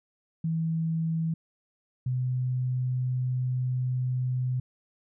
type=tone pair in turn; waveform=sine; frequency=162.7 / 126.89 Hz; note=E3 / B2; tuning=-22 / +47 cents; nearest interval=major third; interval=431 cents; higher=first; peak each=-25 dBFS; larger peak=neither; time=0.44-1.34 / 2.06-4.6 s; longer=second; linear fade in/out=5 ms; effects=none